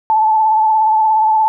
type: tone with vibrato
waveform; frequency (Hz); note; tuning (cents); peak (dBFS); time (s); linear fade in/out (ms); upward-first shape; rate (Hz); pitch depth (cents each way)
sine; 872; A5; -16; -9; 0.1-1.48; 0; sine; 17; 30
effects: none